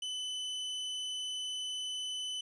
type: tone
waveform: 40% pulse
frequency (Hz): 3012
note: F#7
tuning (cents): +30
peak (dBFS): -35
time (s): 0.02-2.41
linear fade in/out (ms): 5
effects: resampled to 22050 Hz